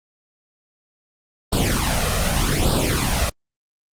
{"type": "noise with flanger", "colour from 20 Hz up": "pink", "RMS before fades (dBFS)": -19, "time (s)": [1.52, 3.3], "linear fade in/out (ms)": 10, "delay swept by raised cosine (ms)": [0.23, 1.63], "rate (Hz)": 0.83, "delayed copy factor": 0.8, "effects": ["low-pass 12000 Hz 12 dB/octave", "Opus 24 kbps"]}